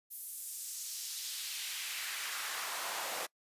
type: noise with high-pass filter sweep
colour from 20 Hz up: pink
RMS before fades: -40 dBFS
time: 0.1-3.27 s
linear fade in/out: 20 ms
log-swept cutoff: 12000 to 600 Hz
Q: 1.2
effects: noise-tail reverb RT60 0.1 s tail -24 dB re dry + resampled to 32000 Hz